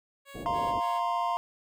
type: tone bursts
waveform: 10% pulse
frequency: 556 Hz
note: C#5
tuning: 5 cents sharp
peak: -37 dBFS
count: 3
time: 0.25-1.012 s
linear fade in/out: 50 ms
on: 220 ms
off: 51 ms
type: low-pass noise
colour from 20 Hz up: white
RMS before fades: -39 dBFS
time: 0.34-0.81 s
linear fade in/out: 20 ms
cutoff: 660 Hz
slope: 48 dB/octave
type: chord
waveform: triangle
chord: F suspended fourth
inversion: none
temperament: equal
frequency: 698.5 / 932.3 / 1046.5 Hz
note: F5 / Bb5 / C6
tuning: 0 / 0 / 0 cents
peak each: -29 dBFS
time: 0.46-1.37 s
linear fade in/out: 0 ms
effects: none